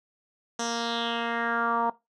10% pulse tone with low-pass filter sweep, 233.1 Hz, A#3, in tune, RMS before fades -28 dBFS, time 0.59-1.9 s, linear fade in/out 5 ms, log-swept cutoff 6600 to 920 Hz, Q 3.9, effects noise-tail reverb RT60 0.2 s tail -18 dB re dry

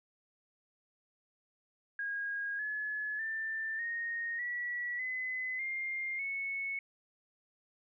sine tone with pitch steps, 1635 / 1706.4 / 1780.9 / 1858.7 / 1939.9 / 2025 / 2113 / 2205 Hz, G#6 / G#6 / A6 / A#6 / B6 / B6 / C7 / C#7, -28 / +46 / +20 / -6 / -32 / +43 / +16 / -10 cents, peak -34 dBFS, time 1.99-6.79 s, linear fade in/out 2 ms, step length 600 ms, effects none

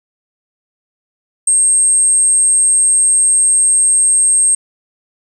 sine tone, 8460 Hz, C9, 18 cents sharp, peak -6 dBFS, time 1.47-4.55 s, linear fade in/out 5 ms, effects tanh soft clip ceiling -6 dBFS + 7-bit

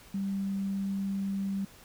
sine tone, 196 Hz, G3, in tune, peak -29 dBFS, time 0.14-1.65 s, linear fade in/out 5 ms, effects pink hiss -54 dBFS RMS until 1.84 s

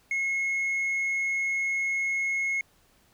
triangle tone with hard clipping, 2170 Hz, C#7, 37 cents flat, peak -24 dBFS, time 0.11-2.61 s, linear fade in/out 2 ms, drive 1 dB, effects pink hiss -63 dBFS RMS until 3.13 s

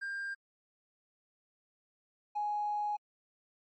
triangle tone pair in turn, 1597 / 833.6 Hz, G6 / G#5, +32 / +6 cents, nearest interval major seventh, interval 1126 cents, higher first, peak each -33 / -27 dBFS, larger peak second, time 0.01-0.35 / 2.35-2.97 s, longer second, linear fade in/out 20 ms, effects tanh soft clip ceiling -29 dBFS + MP3 32 kbps

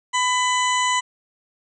harmonic tone, 1000 Hz, B5, 21 cents sharp, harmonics 1 / 2 / 3 / 4 / 6 / 7 / 8, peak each -20 / -24 / -27 / -33 / -34 / -29 / -33 dBFS, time 0.13-1.01 s, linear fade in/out 20 ms, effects none

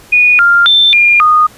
sine tone with pitch steps, 2461 / 1396 / 3554 / 2409 / 1233 Hz, D#7 / F6 / A7 / D7 / D#6, -20 / -1 / +17 / +43 / -16 cents, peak -4 dBFS, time 0.12-1.47 s, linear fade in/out 10 ms, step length 270 ms, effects pink hiss -39 dBFS RMS until 1.57 s + resampled to 32000 Hz

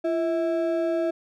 triangle ring-modulated tone, 494.1 Hz, B4, 1 cent sharp, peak -17 dBFS, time 0.04-1.11 s, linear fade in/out 10 ms, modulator 154 Hz, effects none

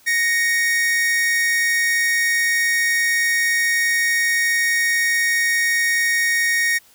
45% pulse tone pair together, 1864.7 / 2233 Hz, A#6 / C#7, 0 / +12 cents, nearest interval minor third, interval 312 cents, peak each -17 / -24 dBFS, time 0.06-6.79 s, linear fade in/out 20 ms, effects white hiss -52 dBFS RMS until 6.94 s

